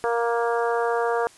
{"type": "harmonic tone", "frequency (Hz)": 234.3, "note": "A#3", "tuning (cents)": 9, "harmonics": [2, 3, 4, 5, 6, 7], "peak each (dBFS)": [-23, -27, -29, -31, -33, -34], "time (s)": [0.04, 1.27], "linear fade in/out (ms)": 0, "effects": ["white hiss -51 dBFS RMS until 1.37 s", "resampled to 24000 Hz"]}